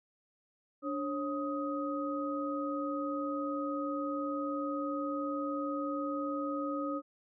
sine tone cluster, 291.1 / 545 / 1254 Hz, D4 / C#5 / D#6, -15 / -29 / +13 cents, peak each -35 / -38 / -38 dBFS, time 0.82-7.02 s, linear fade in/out 50 ms, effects none

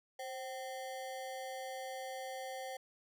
square ring-modulated tone, 648 Hz, E5, 30 cents flat, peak -39 dBFS, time 0.19-2.77 s, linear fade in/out 5 ms, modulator 120 Hz, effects none

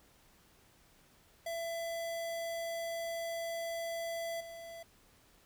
square tone with level steps, 669 Hz, E5, 25 cents sharp, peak -37 / -46 dBFS, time 1.46-4.83 s, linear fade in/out 5 ms, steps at 4.4 s, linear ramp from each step 10 ms, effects pink hiss -65 dBFS RMS until 5.45 s

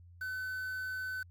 triangle tone with quantisation, 1514 Hz, F#6, 39 cents sharp, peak -34 dBFS, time 0.21-1.23 s, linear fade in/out 5 ms, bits 9, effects added 87 Hz sine -53 dBFS peak until 1.3 s

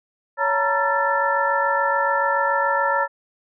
sine tone cluster, 559 / 905 / 952 / 1354 / 1758 Hz, C#5 / A5 / A#5 / E6 / A6, +14 / +48 / +36 / +46 / -2 cents, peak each -24 dBFS, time 0.37-3.08 s, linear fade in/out 50 ms, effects none

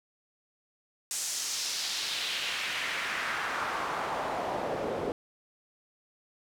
pink noise with band-pass filter sweep, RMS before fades -33 dBFS, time 1.11-5.12 s, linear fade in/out 0 ms, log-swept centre 7700 to 440 Hz, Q 1.7, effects none

